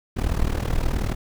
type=noise with amplitude modulation; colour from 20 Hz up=brown; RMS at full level=-19 dBFS; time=0.16-1.15 s; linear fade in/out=20 ms; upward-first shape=sine; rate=38.8 Hz; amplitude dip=85%; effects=none